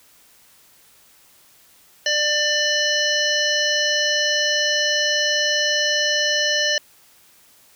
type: harmonic tone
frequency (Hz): 595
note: D5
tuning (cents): +22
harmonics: 1 / 3 / 5 / 7 / 9 / 10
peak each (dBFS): -25 / -22 / -23 / -26 / -27 / -27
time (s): 2.06-6.78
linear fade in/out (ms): 2
effects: white hiss -53 dBFS RMS until 7.75 s